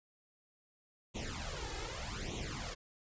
pink noise with flanger, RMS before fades -41 dBFS, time 1.14-2.75 s, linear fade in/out 20 ms, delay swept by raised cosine 0.3 to 2.4 ms, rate 0.83 Hz, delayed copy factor +0.9, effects resampled to 16000 Hz

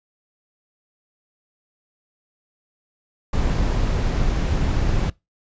brown noise, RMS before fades -20 dBFS, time 3.33-5.1 s, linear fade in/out 5 ms, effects noise-tail reverb RT60 0.2 s tail -22 dB re dry + resampled to 16000 Hz

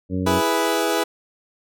harmonic tone, 92.5 Hz, F#2, in tune, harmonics 1 / 2 / 3 / 4 / 5 / 6, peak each -26 / -25 / -25 / -37 / -32 / -37 dBFS, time 0.09-0.42 s, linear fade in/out 50 ms
20% pulse chord, E major, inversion none, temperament equal, 329.6 / 415.3 / 493.9 Hz, E4 / G#4 / B4, 0 / 0 / 0 cents, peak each -18 dBFS, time 0.26-1.04 s, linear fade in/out 10 ms
effects none

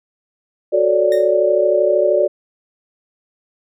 sine chord, D major seventh, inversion first, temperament equal, 370 / 440 / 554.4 / 587.3 Hz, F#4 / A4 / C#5 / D5, 0 / 0 / 0 / 0 cents, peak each -18 / -20 / -20 / -14 dBFS, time 0.72-2.28 s, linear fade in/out 20 ms
sawtooth tone with exponential decay, 1846 Hz, A#6, 17 cents flat, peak -24 dBFS, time 1.12-1.35 s, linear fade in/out 1 ms, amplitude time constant 49 ms
effects none

